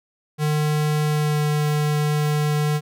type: tone with pitch glide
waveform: square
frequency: 151.1 to 149.71 Hz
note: D3 to D3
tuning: +50 to +34 cents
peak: -19 dBFS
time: 0.38-2.81 s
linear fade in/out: 50 ms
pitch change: -16 cents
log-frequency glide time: 1.04-1.47 s
effects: none